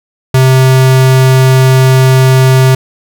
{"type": "tone", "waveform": "square", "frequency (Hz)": 130.81, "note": "C3", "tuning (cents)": 0, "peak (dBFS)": -4, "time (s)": [0.34, 2.75], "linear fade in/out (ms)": 5, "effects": []}